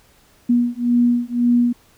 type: beating tone pair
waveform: sine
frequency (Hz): 240 / 241.9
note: B3 / B3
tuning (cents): -49 / -36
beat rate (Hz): 1.9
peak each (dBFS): -17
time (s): 0.49-1.73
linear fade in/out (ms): 10
effects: pink hiss -54 dBFS RMS until 1.97 s